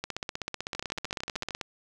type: two click trains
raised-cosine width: 0.2 ms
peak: -18 / -15 dBFS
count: 11 / 26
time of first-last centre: 0.75-1.508 / 0.04-1.612 s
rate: 13.2 / 15.9 Hz
effects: none